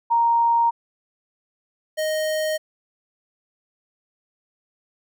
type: tone pair in turn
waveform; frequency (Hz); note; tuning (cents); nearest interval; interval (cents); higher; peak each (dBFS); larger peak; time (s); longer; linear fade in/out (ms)
sine / square; 932.3 / 622.2; A#5 / D#5; 0 / 0; perfect fifth; 700; first; -15 / -22; first; 0.1-0.71 / 1.97-2.58; neither; 20
effects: none